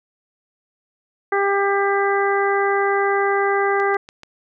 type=harmonic tone; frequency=398 Hz; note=G4; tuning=26 cents sharp; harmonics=1 / 2 / 3 / 4 / 5; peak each=-19 / -22 / -24 / -25 / -26 dBFS; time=1.32-3.97 s; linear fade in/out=5 ms
type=click train; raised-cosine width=0.2 ms; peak=-22 dBFS; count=4; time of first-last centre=3.8-4.234 s; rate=6.92 Hz
effects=none